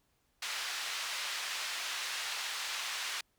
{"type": "band-pass noise", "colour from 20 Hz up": "white", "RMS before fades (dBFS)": -38, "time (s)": [0.42, 3.21], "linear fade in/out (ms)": 5, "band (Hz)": [1100, 4400], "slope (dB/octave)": 12, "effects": ["pink hiss -75 dBFS RMS until 3.38 s"]}